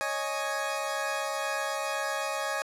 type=chord; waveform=20% pulse; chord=C# suspended second; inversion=none; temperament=equal; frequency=554.4 / 622.3 / 830.6 Hz; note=C#5 / D#5 / G#5; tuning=0 / 0 / 0 cents; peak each=-29 dBFS; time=0.01-2.62 s; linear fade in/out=0 ms; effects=low-pass 12000 Hz 12 dB/octave